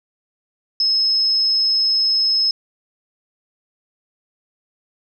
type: tone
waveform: sine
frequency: 5180 Hz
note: E8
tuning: 31 cents flat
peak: -14 dBFS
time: 0.8-2.51 s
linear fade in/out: 2 ms
effects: none